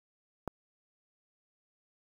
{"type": "click", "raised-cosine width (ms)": 1, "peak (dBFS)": -20, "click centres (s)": 0.477, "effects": ["8-bit"]}